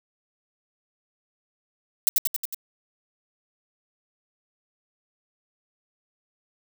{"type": "noise with echo", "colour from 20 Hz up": "violet", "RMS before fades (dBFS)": -17, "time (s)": [2.07, 2.09], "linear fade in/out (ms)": 0, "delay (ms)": 91, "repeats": 5, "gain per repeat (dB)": -3, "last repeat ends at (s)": 2.545, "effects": []}